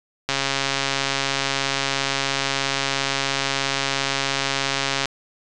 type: click train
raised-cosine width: 0.2 ms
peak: -4 dBFS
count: 654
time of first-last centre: 0.29-5.056 s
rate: 137 Hz
effects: resampled to 22050 Hz

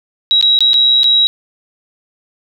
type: tone with dropouts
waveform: sine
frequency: 3857 Hz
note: B7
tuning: 42 cents flat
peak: -7 dBFS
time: 0.31-1.27 s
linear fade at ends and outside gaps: 0 ms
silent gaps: 0.412-0.426 / 0.59-0.606 / 0.733-0.741 / 1.033-1.042 s
effects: none

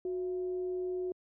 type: tone with frequency modulation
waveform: sine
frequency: 365.8 Hz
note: F#4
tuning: 20 cents flat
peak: -32 dBFS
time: 0.05-1.12 s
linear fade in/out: 2 ms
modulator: 310 Hz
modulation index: 0.22
effects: high-pass 100 Hz 12 dB/octave

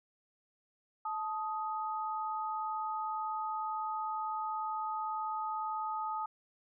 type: tone pair together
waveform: sine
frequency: 871 / 1250.8 Hz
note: A5 / D#6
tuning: -18 / +9 cents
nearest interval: tritone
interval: 627 cents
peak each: -36 / -37 dBFS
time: 1.05-6.26 s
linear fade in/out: 5 ms
effects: none

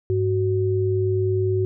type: tone pair together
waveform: sine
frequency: 101.8 / 372.5 Hz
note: G#2 / F#4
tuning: -34 / +12 cents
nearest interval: octave + minor seventh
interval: 2246 cents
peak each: -21 dBFS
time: 0.1-1.65 s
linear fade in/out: 0 ms
effects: none

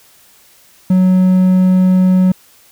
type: tone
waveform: triangle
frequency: 185 Hz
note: F#3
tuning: in tune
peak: -5 dBFS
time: 0.9-2.32 s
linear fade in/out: 5 ms
effects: white hiss -47 dBFS RMS until 2.71 s

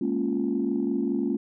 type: chord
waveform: sine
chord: Bb minor seventh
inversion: third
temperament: equal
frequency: 207.7 / 233.1 / 277.2 / 349.2 Hz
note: Ab3 / Bb3 / Db4 / F4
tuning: 0 / 0 / 0 / 0 cents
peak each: -30 / -28 / -27 / -29 dBFS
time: 0.01-1.37 s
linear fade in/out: 5 ms
effects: tanh soft clip ceiling -15 dBFS

